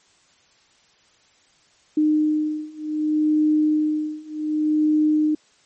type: beating tone pair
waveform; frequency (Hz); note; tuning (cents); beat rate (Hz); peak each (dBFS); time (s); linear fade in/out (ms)
sine; 305.4 / 306.06; D#4 / D#4; -32 / -28; 0.66; -21 / -20; 1.97-5.35; 5
effects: white hiss -58 dBFS RMS until 5.65 s + MP3 32 kbps